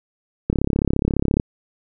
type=click train; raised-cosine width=3 ms; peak=-5 dBFS; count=32; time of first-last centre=0.5-1.399 s; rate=34.5 Hz; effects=none